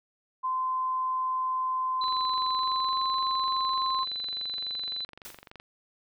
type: tone with pitch glide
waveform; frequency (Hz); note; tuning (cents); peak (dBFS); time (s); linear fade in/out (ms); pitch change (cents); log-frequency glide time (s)
sine; 1032 to 1051.9; C6 to C6; -24 to +9; -26; 0.43-4.05; 20; +33; 2.47-3.01
type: tone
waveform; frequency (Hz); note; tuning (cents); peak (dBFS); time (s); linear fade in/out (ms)
sine; 4006; B7; +24; -31; 2.01-5.05; 5
type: click train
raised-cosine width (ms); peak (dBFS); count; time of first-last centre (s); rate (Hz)
0.3; -29; 85; 2.04-5.599; 23.6
type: noise with exponential decay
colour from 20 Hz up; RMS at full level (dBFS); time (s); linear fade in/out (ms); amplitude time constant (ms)
white; -40; 5.25-5.5; 1; 54
effects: none